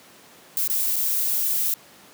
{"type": "noise with dropouts", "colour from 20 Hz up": "violet", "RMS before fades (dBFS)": -23, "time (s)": [0.57, 1.74], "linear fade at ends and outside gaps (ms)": 1, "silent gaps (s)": [[0.677, 0.698], [0.959, 0.963]], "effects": ["pink hiss -49 dBFS RMS until 2.13 s", "high-pass 200 Hz 12 dB/octave"]}